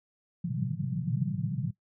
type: band-pass noise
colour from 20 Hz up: white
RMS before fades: -31 dBFS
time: 0.44-1.71 s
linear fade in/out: 10 ms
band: 110 to 190 Hz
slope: 96 dB/octave
effects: noise-tail reverb RT60 0.1 s tail -18 dB re dry